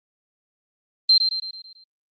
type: tone with echo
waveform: sine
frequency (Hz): 4143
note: C8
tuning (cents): -18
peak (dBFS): -11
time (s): 1.09-1.18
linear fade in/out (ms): 5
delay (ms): 110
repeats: 6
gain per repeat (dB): -6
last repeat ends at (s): 1.84
effects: Opus 24 kbps